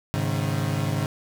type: chord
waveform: 35% pulse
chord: Ab suspended fourth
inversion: none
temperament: equal with one note detuned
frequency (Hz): 103.83 / 135.43 / 155.56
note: Ab2 / Db3 / Eb3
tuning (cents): 0 / -40 / 0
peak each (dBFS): -26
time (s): 0.14-1.06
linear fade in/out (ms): 0
effects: none